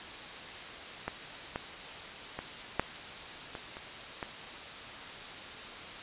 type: clicks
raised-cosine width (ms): 0.5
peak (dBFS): -18 / -18 / -21 / -11 / -24 / -28 / -21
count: 7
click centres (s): 1.08 / 1.559 / 2.39 / 2.796 / 3.552 / 3.769 / 4.228
effects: white hiss -43 dBFS RMS until 6.02 s + resampled to 8000 Hz